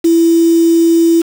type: tone with quantisation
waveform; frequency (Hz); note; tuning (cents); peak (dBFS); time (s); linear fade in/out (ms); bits
sine; 332.8; E4; +17; -6; 0.04-1.22; 10; 4
effects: none